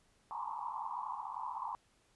white band-pass noise, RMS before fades -41 dBFS, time 0.31-1.75 s, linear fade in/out 0 ms, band 830 to 1100 Hz, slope 96 dB/octave, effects pink hiss -71 dBFS RMS until 2.15 s + resampled to 24000 Hz

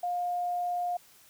sine tone, 709 Hz, F5, 26 cents sharp, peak -28 dBFS, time 0.03-0.97 s, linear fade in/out 5 ms, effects white hiss -58 dBFS RMS until 1.29 s

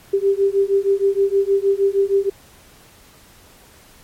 sine beating tone pair, 391.4 / 397.8 Hz, G4 / G4, -3 / +25 cents, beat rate 6.4 Hz, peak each -17 dBFS, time 0.13-2.3 s, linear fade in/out 10 ms, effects pink hiss -48 dBFS RMS until 4.03 s + MP3 64 kbps

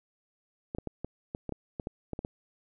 clicks, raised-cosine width 2 ms, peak -21 dBFS, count 12, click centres 0.749 / 0.785 / 0.873 / 1.046 / 1.349 / 1.493 / 1.523 / 1.798 / 1.871 / 2.133 / 2.191 / 2.249 s, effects none

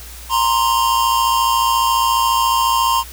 square tone pair together, 933.7 / 1048 Hz, A#5 / C6, +3 / +2 cents, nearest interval major second, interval 199 cents, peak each -18 / -16 dBFS, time 0.29-3.04 s, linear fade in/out 50 ms, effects added 60 Hz sine -35 dBFS peak until 3.12 s + white hiss -37 dBFS RMS until 3.12 s

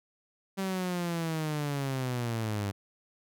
sawtooth linear sweep, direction down, 194.6 to 97.9 Hz, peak -26 dBFS, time 0.57-2.72 s, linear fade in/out 20 ms, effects none

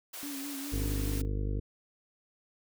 white high-pass noise, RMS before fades -42 dBFS, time 0.13-1.22 s, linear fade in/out 10 ms, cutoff 310 Hz, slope 96 dB/octave
sine tone with vibrato, 280 Hz, C#4, 18 cents sharp, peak -38 dBFS, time 0.23-1.25 s, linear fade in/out 0 ms, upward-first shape sine, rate 4.9 Hz, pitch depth 49 cents each way
harmonic tone, 50.5 Hz, G#1, 48 cents flat, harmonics 1 / 2 / 3 / 4 / 5 / 6 / 7 / 8 / 9 / 10, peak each -31 / -35 / -45 / -49 / -44 / -45 / -48 / -51 / -45 / -54 dBFS, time 0.72-1.6 s, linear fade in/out 10 ms
effects none

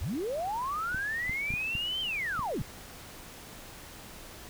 sine linear two-way sweep, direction up then down, 54.5 to 3155 to 54.5 Hz, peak -30 dBFS, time 0.01-2.62 s, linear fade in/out 5 ms, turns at 2.01 s
clicks, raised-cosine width 5 ms, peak -25 dBFS, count 7, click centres 0.946 / 1.295 / 1.505 / 1.539 / 1.753 / 2.393 / 2.614 s
effects pink hiss -47 dBFS RMS until 4.49 s

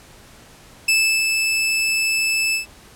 sawtooth tone with ADSR envelope, 2626 Hz, E7, 7 cents flat, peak -10 dBFS, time 0.88-2.66 s, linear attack 7 ms, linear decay 350 ms, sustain -4 dB, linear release 120 ms, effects pink hiss -46 dBFS RMS until 2.95 s + low-pass 12000 Hz 12 dB/octave

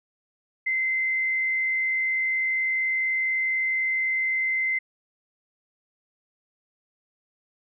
sine tone with frequency modulation, 2068 Hz, C7, 21 cents flat, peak -22 dBFS, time 0.66-4.79 s, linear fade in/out 10 ms, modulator 60.3 Hz, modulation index 0.37, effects none

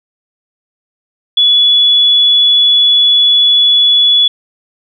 sine tone, 3413 Hz, G#7, 47 cents sharp, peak -5 dBFS, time 1.37-4.28 s, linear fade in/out 5 ms, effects none

